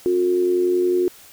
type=tone with amplitude modulation; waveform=sine; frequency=359.7 Hz; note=F#4; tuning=49 cents flat; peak=-13 dBFS; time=0.06-1.08 s; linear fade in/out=0 ms; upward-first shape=sine; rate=90.9 Hz; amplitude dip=55%; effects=white hiss -46 dBFS RMS until 1.32 s